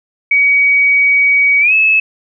sine tone with pitch glide, 2260 to 2596 Hz, C#7 to E7, +33 to -27 cents, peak -7 dBFS, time 0.31-2 s, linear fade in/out 5 ms, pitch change +240 cents, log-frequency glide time 1.6-1.73 s, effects none

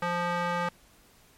square tone with band-pass filter, 174.61 Hz, F3, in tune, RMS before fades -29 dBFS, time 0.02-0.69 s, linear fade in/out 5 ms, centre 1200 Hz, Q 1.2, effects pink hiss -59 dBFS RMS until 1.37 s + MP3 64 kbps

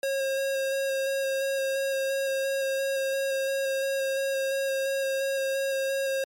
square tone with vibrato, 541 Hz, C#5, 42 cents flat, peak -26 dBFS, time 0.03-6.24 s, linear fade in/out 2 ms, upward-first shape square, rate 2.9 Hz, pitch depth 11 cents each way, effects MP3 64 kbps

